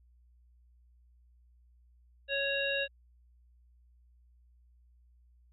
harmonic tone with a mistuned harmonic, 554.4 Hz, C#5, in tune, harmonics 1 / 3 / 5 / 7, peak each -34 / -35 / -34 / -38 dBFS, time 2.28-2.88 s, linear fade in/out 50 ms, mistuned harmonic 7, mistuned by -42 cents, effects added 60 Hz sine -60 dBFS peak until 5.52 s

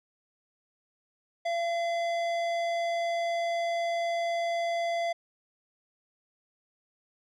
sine tone with tanh clipping, 681 Hz, F5, 44 cents flat, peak -29 dBFS, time 1.45-5.13 s, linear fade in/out 10 ms, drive 15 dB, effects none

